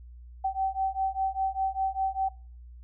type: beating tone pair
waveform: sine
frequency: 767 / 772 Hz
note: G5 / G5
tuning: -38 / -27 cents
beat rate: 5 Hz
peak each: -29 dBFS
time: 0.44-2.29 s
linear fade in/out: 10 ms
effects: noise-tail reverb RT60 0.4 s tail -23 dB re dry + added 60 Hz sine -44 dBFS peak until 2.83 s